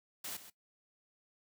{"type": "noise with echo", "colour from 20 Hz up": "white", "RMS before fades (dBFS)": -42, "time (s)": [0.24, 0.37], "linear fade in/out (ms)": 5, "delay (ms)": 130, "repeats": 1, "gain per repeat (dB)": -12, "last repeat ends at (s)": 0.5, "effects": ["noise-tail reverb RT60 0.1 s tail -17 dB re dry", "high-pass 80 Hz 12 dB/octave"]}